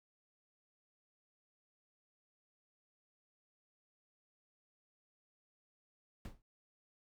brown noise with exponential decay, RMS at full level -38 dBFS, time 6.25-6.42 s, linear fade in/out 1 ms, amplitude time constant 35 ms, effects none

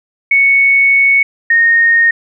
sine tone pair in turn, 2217 / 1850.3 Hz, C#7 / A#6, 0 / -13 cents, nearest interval minor third, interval 313 cents, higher first, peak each -6 dBFS, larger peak neither, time 0.31-1.23 / 1.5-2.11 s, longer first, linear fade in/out 5 ms, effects none

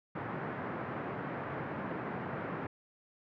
pink band-pass noise, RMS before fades -39 dBFS, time 0.15-2.67 s, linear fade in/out 5 ms, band 120 to 1800 Hz, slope 24 dB/octave, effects none

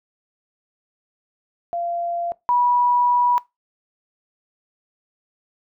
sine tone pair in turn, 689 / 974.4 Hz, F5 / B5, -24 / -24 cents, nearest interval tritone, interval 600 cents, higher second, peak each -22 / -15 dBFS, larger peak second, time 1.73-2.32 / 2.49-3.38 s, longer second, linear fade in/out 0 ms, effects noise-tail reverb RT60 0.2 s tail -21 dB re dry

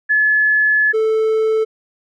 sine / triangle tone pair in turn, 1715 / 439.5 Hz, A6 / A4, -45 / -2 cents, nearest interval 2 octaves, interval 2357 cents, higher first, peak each -11 dBFS, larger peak neither, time 0.09-0.93 / 0.93-1.65 s, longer first, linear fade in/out 20 ms, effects none

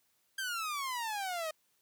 sawtooth exponential sweep, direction down, 1600 to 615 Hz, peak -31 dBFS, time 0.38-1.51 s, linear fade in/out 5 ms, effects white hiss -74 dBFS RMS until 1.81 s + high-pass 60 Hz 12 dB/octave

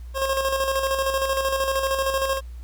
25% pulse tone with tremolo, 538 Hz, C5, 48 cents sharp, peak -16 dBFS, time 0.14-2.41 s, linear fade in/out 50 ms, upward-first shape square, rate 13 Hz, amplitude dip 45%, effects added 60 Hz sine -34 dBFS peak until 2.63 s + pink hiss -58 dBFS RMS until 2.63 s

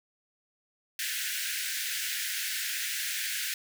pink high-pass noise, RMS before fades -33 dBFS, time 0.99-3.54 s, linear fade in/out 2 ms, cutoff 1500 Hz, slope 96 dB/octave, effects none

